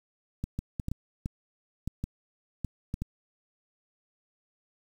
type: clicks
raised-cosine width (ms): 5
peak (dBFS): -19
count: 11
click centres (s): 0.44 / 0.59 / 0.798 / 0.884 / 0.916 / 1.259 / 1.876 / 2.04 / 2.647 / 2.941 / 3.02
effects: 8-bit